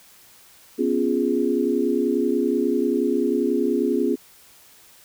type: chord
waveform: sine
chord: C# dominant seventh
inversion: third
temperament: equal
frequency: 246.9 / 277.2 / 349.2 / 415.3 Hz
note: B3 / C#4 / E#4 / G#4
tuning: 0 / 0 / 0 / 0 cents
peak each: -24 dBFS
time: 0.78-4.16 s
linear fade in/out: 20 ms
effects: white hiss -51 dBFS RMS until 5.04 s